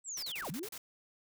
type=linear two-way sweep; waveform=sine; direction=down then up; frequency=8020 to 130.81 to 485.3 Hz; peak=-38 dBFS; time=0.04-0.69 s; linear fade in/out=50 ms; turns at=0.5 s
type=noise bursts; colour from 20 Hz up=white; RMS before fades=-45 dBFS; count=7; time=0.17-0.779 s; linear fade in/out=2 ms; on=57 ms; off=35 ms
type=noise with exponential decay; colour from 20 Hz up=pink; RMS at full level=-48 dBFS; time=0.42-0.64 s; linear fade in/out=2 ms; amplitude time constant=47 ms
effects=none